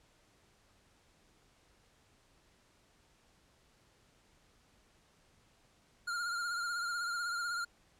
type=tone with vibrato; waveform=square; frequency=1404 Hz; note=F6; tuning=9 cents sharp; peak=-35 dBFS; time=6.07-7.65 s; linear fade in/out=10 ms; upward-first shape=sine; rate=16 Hz; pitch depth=44 cents each way; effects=pink hiss -68 dBFS RMS until 7.99 s + low-pass 9000 Hz 12 dB/octave